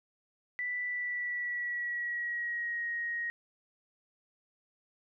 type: tone with pitch glide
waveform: sine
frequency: 1975.5 to 1880.8 Hz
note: B6 to A#6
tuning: 0 to +15 cents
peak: -32 dBFS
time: 0.59-3.3 s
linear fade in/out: 0 ms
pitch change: -85 cents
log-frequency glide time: 0.84-2.87 s
effects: none